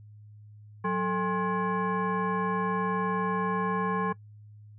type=tone with frequency modulation; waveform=sine; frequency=440 Hz; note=A4; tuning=in tune; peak=-25 dBFS; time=0.84-4.13 s; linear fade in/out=10 ms; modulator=624 Hz; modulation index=1.6; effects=noise-tail reverb RT60 0.1 s tail -22 dB re dry + added 105 Hz sine -47 dBFS peak until 4.78 s